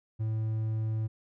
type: tone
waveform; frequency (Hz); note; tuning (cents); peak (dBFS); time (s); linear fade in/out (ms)
triangle; 110; A2; 0; -26; 0.19-1.08; 20
effects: none